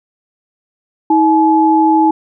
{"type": "tone pair together", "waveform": "sine", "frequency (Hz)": [319.7, 853.5], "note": ["D#4", "G#5"], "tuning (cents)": [47, 47], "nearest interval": "octave + perfect fourth", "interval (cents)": 1700, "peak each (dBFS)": -10, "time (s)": [1.1, 2.11], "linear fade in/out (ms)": 5, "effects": []}